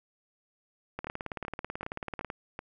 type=two click trains; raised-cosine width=0.5 ms; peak=-20 / -22 dBFS; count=25 / 5; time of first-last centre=0.99-2.301 / 1.07-2.591 s; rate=18.3 / 2.63 Hz; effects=none